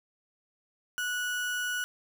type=tone; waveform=35% pulse; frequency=1470 Hz; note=F#6; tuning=12 cents flat; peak=-28 dBFS; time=0.98-1.84 s; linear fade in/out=0 ms; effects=none